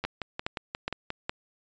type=two click trains; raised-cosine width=0.3 ms; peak=-16 / -13 dBFS; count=7 / 4; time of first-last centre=0.04-1.104 / 0.05-1.295 s; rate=5.64 / 2.41 Hz; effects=resampled to 16000 Hz